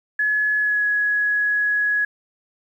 sine tone with pitch glide, 1700 to 1677.6 Hz, G#6 to G#6, +40 to +17 cents, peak -17 dBFS, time 0.19-2.05 s, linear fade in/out 5 ms, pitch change -23 cents, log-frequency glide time 0.58-0.85 s, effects 9-bit

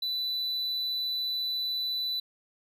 triangle tone, 3983 Hz, B7, 14 cents sharp, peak -27 dBFS, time 0.02-2.2 s, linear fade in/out 5 ms, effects none

